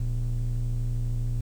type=ring-modulated tone; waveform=triangle; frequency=73.8 Hz; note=D2; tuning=9 cents sharp; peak=-19 dBFS; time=0-1.41 s; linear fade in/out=5 ms; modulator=43.7 Hz; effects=tanh soft clip ceiling -15 dBFS + 9-bit